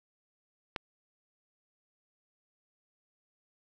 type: click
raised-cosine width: 0.3 ms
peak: -17 dBFS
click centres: 0.762 s
effects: none